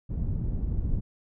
pink low-pass noise, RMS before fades -28 dBFS, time 0.09-1.01 s, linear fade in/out 20 ms, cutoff 140 Hz, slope 12 dB/octave, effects none

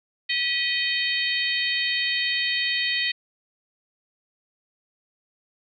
harmonic tone with a mistuned harmonic, 622.3 Hz, D#5, in tune, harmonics 3 / 4 / 5 / 6 / 7, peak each -27 / -28 / -29 / -30 / -30 dBFS, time 0.29-3.12 s, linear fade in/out 10 ms, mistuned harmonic 3, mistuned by +67 cents, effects none

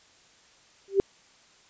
sine tone with exponential growth, 392 Hz, G4, in tune, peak -13 dBFS, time 0.88-1 s, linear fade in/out 0 ms, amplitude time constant 26 ms, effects white hiss -58 dBFS RMS until 1.69 s + resampled to 16000 Hz

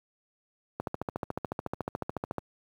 click train, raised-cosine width 1 ms, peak -17 dBFS, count 23, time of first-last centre 0.8-2.383 s, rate 13.9 Hz, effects high-pass 80 Hz 12 dB/octave + 9-bit

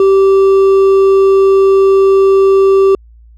triangle tone with hard clipping, 388.5 Hz, G4, 16 cents flat, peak -6 dBFS, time 0-2.95 s, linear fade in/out 2 ms, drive 8 dB, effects added 57 Hz sine -37 dBFS peak until 3.37 s

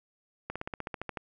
slowing click train, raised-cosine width 0.5 ms, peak -20 dBFS, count 11, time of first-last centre 0.5-1.172 s, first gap 56 ms, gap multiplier 1.04, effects none

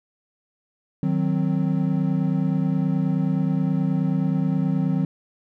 triangle chord, C diminished, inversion first, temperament equal, 155.56 / 185 / 261.6 Hz, Eb3 / Gb3 / C4, 0 / 0 / 0 cents, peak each -21 / -21 / -24 dBFS, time 1.03-5.05 s, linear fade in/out 2 ms, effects none

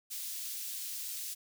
white high-pass noise, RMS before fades -40 dBFS, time 0.1-1.35 s, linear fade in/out 20 ms, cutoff 3700 Hz, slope 12 dB/octave, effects none

